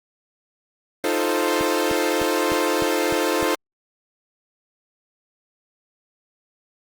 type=chord; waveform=sawtooth; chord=F dominant seventh; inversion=third; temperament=equal; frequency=311.1 / 349.2 / 440 / 523.3 Hz; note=Eb4 / F4 / A4 / C5; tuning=0 / 0 / 0 / 0 cents; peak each=-21 dBFS; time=1.04-3.55 s; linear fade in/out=2 ms
type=click train; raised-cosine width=3 ms; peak=-18 dBFS; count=7; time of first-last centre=1.61-3.428 s; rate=3.3 Hz
effects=Opus 24 kbps